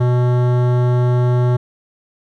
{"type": "tone with hard clipping", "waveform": "sine", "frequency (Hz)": 123.47, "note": "B2", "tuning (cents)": 0, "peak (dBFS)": -14, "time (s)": [0, 1.57], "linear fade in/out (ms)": 10, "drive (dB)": 16, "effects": []}